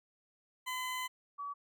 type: tone pair in turn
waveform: 20% pulse / sine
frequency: 1016 / 1140.4 Hz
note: B5 / C#6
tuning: +49 / +49 cents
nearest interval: major second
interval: 200 cents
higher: second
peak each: -31 / -38 dBFS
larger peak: first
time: 0.66-1.08 / 1.38-1.54 s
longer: first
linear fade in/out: 20 ms
effects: none